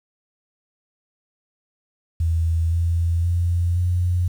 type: tone with pitch steps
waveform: sine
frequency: 82.41 / 84.53 / 86.71 / 88.94 Hz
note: E2 / E2 / F2 / F2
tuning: 0 / +44 / -12 / +32 cents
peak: -17 dBFS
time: 2.2-4.28 s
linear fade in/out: 5 ms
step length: 520 ms
effects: 8-bit